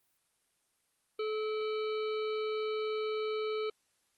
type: harmonic tone with a mistuned harmonic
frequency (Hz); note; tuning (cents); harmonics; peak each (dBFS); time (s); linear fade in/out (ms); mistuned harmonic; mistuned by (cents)
431.6; A4; -33; 1 / 3 / 5 / 7 / 9 / 10; -32 / -42 / -46 / -49 / -51 / -52; 1.19-3.7; 5; 5; +120
effects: white hiss -75 dBFS RMS until 4.17 s + Opus 32 kbps